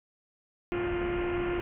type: harmonic tone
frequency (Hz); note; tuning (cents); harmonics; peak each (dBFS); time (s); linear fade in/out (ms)
351; F4; +9; 1 / 2 / 3 / 4 / 5 / 6 / 7 / 8; -29 / -44 / -48 / -44 / -49 / -49 / -50 / -57; 0.72-1.6; 0
type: low-pass noise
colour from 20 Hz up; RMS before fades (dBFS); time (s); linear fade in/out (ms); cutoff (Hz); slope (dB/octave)
pink; -37; 0.72-1.61; 0; 3000; 96
effects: none